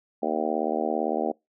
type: harmonic tone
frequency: 77.78 Hz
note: D#2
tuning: in tune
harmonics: 3 / 4 / 5 / 6 / 7 / 8 / 9 / 10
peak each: -32 / -32 / -32 / -32 / -32 / -32 / -32 / -32 dBFS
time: 0.22-1.32 s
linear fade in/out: 10 ms
effects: noise-tail reverb RT60 0.2 s tail -25 dB re dry